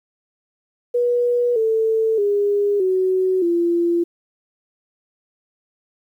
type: tone with pitch steps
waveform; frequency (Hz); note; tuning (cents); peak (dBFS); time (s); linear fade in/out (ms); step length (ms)
sine; 484.6 / 444.4 / 407.5 / 373.7 / 342.7; B4 / A4 / G#4 / F#4 / F4; -33 / +17 / -33 / +17 / -33; -15; 0.94-4.04; 10; 620
effects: 9-bit